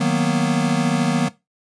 square chord, B major seventh, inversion first, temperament equal, 155.56 / 185 / 233.1 / 246.9 Hz, D#3 / F#3 / A#3 / B3, 0 / 0 / 0 / 0 cents, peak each -23 dBFS, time 0-1.29 s, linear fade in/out 10 ms, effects noise-tail reverb RT60 0.2 s tail -17 dB re dry + resampled to 22050 Hz

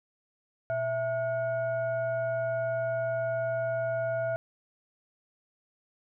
sine tone with frequency modulation, 659.3 Hz, E5, in tune, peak -27 dBFS, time 0.7-4.36 s, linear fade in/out 0 ms, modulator 780 Hz, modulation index 0.58, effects none

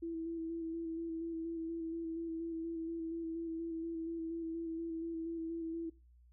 sine tone with vibrato, 329.8 Hz, E4, 1 cent sharp, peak -37 dBFS, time 0.02-5.9 s, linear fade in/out 10 ms, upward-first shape square, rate 4.2 Hz, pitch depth 19 cents each way, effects noise-tail reverb RT60 0.3 s tail -20 dB re dry + added 60 Hz sine -60 dBFS peak until 6.32 s

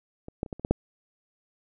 clicks, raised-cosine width 2 ms, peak -26 / -14 / -28 / -20 / -28 / -15 / -7 dBFS, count 7, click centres 0.284 / 0.431 / 0.462 / 0.528 / 0.596 / 0.649 / 0.71 s, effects none

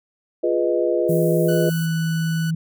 sine chord, F half-diminished seventh, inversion none, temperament equal, 349.2 / 415.3 / 493.9 / 622.3 Hz, F4 / Ab4 / Cb5 / Eb5, 0 / 0 / 0 / 0 cents, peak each -21 / -25 / -22 / -23 dBFS, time 0.43-1.7 s, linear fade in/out 10 ms
pink high-pass noise, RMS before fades -37 dBFS, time 1.08-1.87 s, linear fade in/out 20 ms, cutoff 9600 Hz, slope 24 dB/octave
sine tone with pitch glide, 164.81 to 162.17 Hz, E3 to E3, 0 to -28 cents, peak -19 dBFS, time 1.09-2.55 s, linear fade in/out 5 ms, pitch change -28 cents, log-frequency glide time 1.62-1.88 s
sawtooth tone, 1485 Hz, F#6, 6 cents sharp, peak -27 dBFS, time 1.48-2.51 s, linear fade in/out 10 ms
effects none

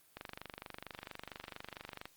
click train, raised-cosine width 0.3 ms, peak -27 dBFS, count 47, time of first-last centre 0.17-2.055 s, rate 24.4 Hz, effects white hiss -66 dBFS RMS until 2.16 s + Opus 32 kbps

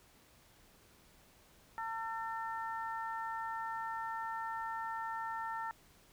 harmonic tone, 450 Hz, A4, 39 cents sharp, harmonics 2 / 3 / 4, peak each -39 / -43 / -45 dBFS, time 1.78-5.71 s, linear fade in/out 0 ms, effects pink hiss -64 dBFS RMS until 6.12 s

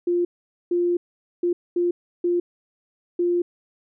sine tone bursts at uneven times, 349.9 Hz, F4, 3 cents sharp, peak -18 dBFS, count 6, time 0.07-0.25 / 0.71-0.97 / 1.43-1.53 / 1.76-1.91 / 2.24-2.4 / 3.19-3.42 s, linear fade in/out 5 ms, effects none

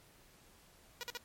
5% pulse tone bursts, 482.4 Hz, B4, 41 cents flat, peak -28 dBFS, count 3, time 1.01-1.171 s, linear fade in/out 0 ms, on 21 ms, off 49 ms, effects pink hiss -63 dBFS RMS until 1.24 s + MP3 64 kbps

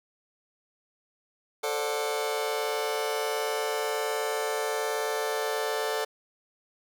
sawtooth chord, D dominant seventh, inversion second, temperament just, 440.5 / 528.6 / 587.3 / 734.2 Hz, A4 / C5 / D5 / F#5, +2 / +18 / 0 / -14 cents, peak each -26 / -32 / -30 / -32 dBFS, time 1.63-6.05 s, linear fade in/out 10 ms, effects none

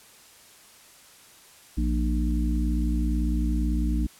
harmonic tone with a mistuned harmonic, 58 Hz, A#1, 8 cents flat, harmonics 1 / 3 / 4 / 5, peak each -23 / -32 / -31 / -31 dBFS, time 1.77-4.07 s, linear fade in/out 10 ms, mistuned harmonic 5, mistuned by +72 cents, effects white hiss -52 dBFS RMS until 4.19 s + low-pass 12000 Hz 12 dB/octave

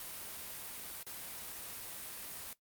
white noise with dropouts, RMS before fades -45 dBFS, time 0-2.53 s, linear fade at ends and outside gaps 1 ms, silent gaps 1.03-1.066 s, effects noise-tail reverb RT60 0.1 s tail -17 dB re dry + Opus 32 kbps

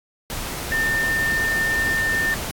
sine tone in noise, 1800 Hz, A6, 39 cents sharp, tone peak -19 dBFS, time 0.72-2.34 s, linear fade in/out 0 ms, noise pink, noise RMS -29 dBFS, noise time 0.3-2.51 s, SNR +7 dB, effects AAC 64 kbps

